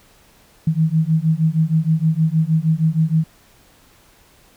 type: beating tone pair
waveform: sine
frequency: 156.6 / 163 Hz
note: D#3 / E3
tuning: +11 / -19 cents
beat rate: 6.4 Hz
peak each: -17 dBFS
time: 0.67-3.24 s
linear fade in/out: 5 ms
effects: pink hiss -52 dBFS RMS until 4.56 s